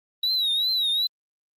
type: tone with vibrato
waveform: sine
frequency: 3870 Hz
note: B7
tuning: 36 cents flat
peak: -18 dBFS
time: 0.23-1.07 s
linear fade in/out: 5 ms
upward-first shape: triangle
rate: 2.6 Hz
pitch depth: 120 cents each way
effects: tanh soft clip ceiling -20 dBFS + Opus 32 kbps